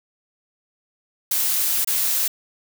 blue noise with dropouts, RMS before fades -21 dBFS, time 1.31-2.28 s, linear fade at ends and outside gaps 5 ms, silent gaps 1.847-1.873 s, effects none

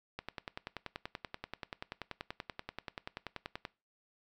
click train, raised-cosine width 0.3 ms, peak -23 dBFS, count 37, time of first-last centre 0.19-3.652 s, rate 10.4 Hz, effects noise-tail reverb RT60 0.3 s tail -21 dB re dry

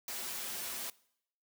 white noise with comb filter, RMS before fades -40 dBFS, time 0.08-0.9 s, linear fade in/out 2 ms, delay 6.6 ms, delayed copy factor -0.9, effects noise-tail reverb RT60 0.7 s tail -22 dB re dry + high-pass 150 Hz 12 dB/octave

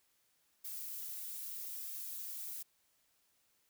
violet noise with flanger, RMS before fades -44 dBFS, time 0.64-2.63 s, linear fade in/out 10 ms, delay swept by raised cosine 2 to 3.9 ms, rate 0.78 Hz, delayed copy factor -0.85, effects white hiss -75 dBFS RMS until 3.69 s

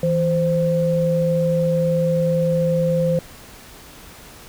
sine tone pair together, 163.79 / 520 Hz, E3 / C5, -11 / -11 cents, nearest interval octave + minor sixth, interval 2000 cents, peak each -19 / -18 dBFS, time 0.03-3.19 s, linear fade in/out 2 ms, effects pink hiss -42 dBFS RMS until 4.48 s

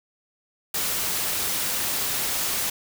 white noise, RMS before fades -26 dBFS, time 0.74-2.7 s, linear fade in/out 5 ms, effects none

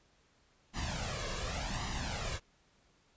pink noise with flanger, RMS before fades -37 dBFS, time 0.73-2.4 s, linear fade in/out 50 ms, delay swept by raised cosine 1 to 1.82 ms, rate 0.88 Hz, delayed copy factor +0.7, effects pink hiss -69 dBFS RMS until 3.16 s + resampled to 16000 Hz

